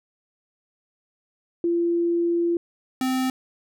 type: tone pair in turn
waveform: sine / square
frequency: 341.9 / 259 Hz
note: F4 / C4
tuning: -37 / -17 cents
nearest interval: perfect fourth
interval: 480 cents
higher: first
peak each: -19 / -22 dBFS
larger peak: first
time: 1.64-2.57 / 3.01-3.3 s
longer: first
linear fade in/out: 2 ms
effects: none